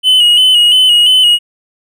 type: tone with vibrato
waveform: triangle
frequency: 2960 Hz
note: F#7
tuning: in tune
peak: -3 dBFS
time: 0.03-1.39 s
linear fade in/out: 50 ms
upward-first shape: square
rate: 2.9 Hz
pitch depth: 41 cents each way
effects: none